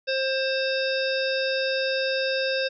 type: harmonic tone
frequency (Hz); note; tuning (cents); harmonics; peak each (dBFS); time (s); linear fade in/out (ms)
530; C5; +22; 1 / 3 / 5 / 7 / 9 / 10; -25 / -30 / -32 / -33 / -35 / -35; 0.07-2.69; 20
effects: none